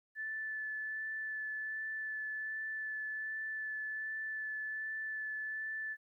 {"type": "tone with vibrato", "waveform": "sine", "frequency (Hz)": 1746, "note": "A6", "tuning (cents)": -14, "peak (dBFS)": -37, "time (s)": [0.15, 5.97], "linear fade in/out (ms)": 50, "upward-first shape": "sine", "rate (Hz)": 1.3, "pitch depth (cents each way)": 11, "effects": ["13-bit"]}